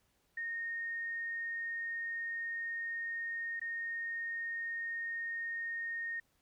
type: tone with dropouts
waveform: sine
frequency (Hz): 1848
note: A#6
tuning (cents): -16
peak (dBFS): -36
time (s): 0.37-6.2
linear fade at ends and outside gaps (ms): 5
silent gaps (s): 3.597-3.614
effects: pink hiss -75 dBFS RMS until 6.41 s